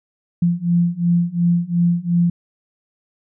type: beating tone pair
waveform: sine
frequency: 171.3 / 174.1 Hz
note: F3 / F3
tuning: -33 / -5 cents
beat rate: 2.8 Hz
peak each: -18 / -17 dBFS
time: 0.42-2.3 s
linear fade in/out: 5 ms
effects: none